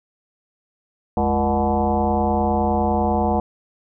sine tone with frequency modulation, 473.4 Hz, A#4, 27 cents sharp, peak -16 dBFS, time 1.17-3.4 s, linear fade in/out 2 ms, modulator 131 Hz, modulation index 3.2, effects none

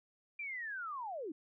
sine linear sweep, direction down, 2400 to 277.2 Hz, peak -39 dBFS, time 0.39-1.32 s, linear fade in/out 5 ms, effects none

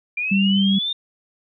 sine linear sweep, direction up, 2376 to 3654 Hz, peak -21 dBFS, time 0.17-0.93 s, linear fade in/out 5 ms
sine tone, 196 Hz, G3, in tune, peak -15 dBFS, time 0.31-0.79 s, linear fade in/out 10 ms
effects none

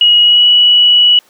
sine tone with pitch glide, 2900 to 2937 Hz, F#7 to F#7, -35 to -13 cents, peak -4 dBFS, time 0.01-1.19 s, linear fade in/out 2 ms, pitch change +22 cents, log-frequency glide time 0.22-0.48 s, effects pink hiss -48 dBFS RMS until 1.29 s + high-pass 400 Hz 12 dB/octave

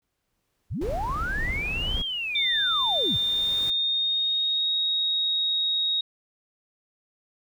pink noise with exponential growth, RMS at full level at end -40 dBFS, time 0.02-3.7 s, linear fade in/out 1 ms, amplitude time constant 800 ms
sine linear two-way sweep, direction up then down, 45.23 to 3311 to 45.23 Hz, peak -27 dBFS, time 0.7-3.18 s, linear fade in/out 20 ms, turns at 2.01 s
brown noise, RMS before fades -31 dBFS, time 0.81-2.02 s, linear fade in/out 5 ms
sine tone with pitch glide, 3594 to 3768 Hz, A7 to A#7, +36 to +18 cents, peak -22 dBFS, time 2.35-6.01 s, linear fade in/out 5 ms, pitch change +82 cents, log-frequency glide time 3.04-4.71 s
effects none

